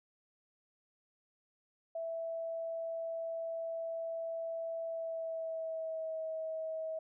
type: tone with pitch glide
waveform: sine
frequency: 659.3 to 640.2 Hz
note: E5 to D#5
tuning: 0 to +49 cents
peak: -36 dBFS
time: 1.95-6.99 s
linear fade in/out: 5 ms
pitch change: -51 cents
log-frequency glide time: 4.85-6.2 s
effects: none